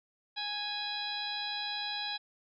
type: harmonic tone with a mistuned harmonic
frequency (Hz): 830.6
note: G#5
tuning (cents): 0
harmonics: 1 / 2 / 3 / 4 / 5 / 6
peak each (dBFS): -41 / -43 / -44 / -42 / -37 / -45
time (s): 0.36-2.18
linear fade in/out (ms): 20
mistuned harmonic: 5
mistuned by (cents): -75
effects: none